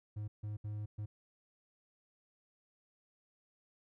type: tone bursts at uneven times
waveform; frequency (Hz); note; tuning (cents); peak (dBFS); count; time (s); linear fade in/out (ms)
triangle; 105.3; G#2; +24; -36; 4; 0.16-0.28 / 0.43-0.57 / 0.64-0.86 / 0.98-1.06; 10
effects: none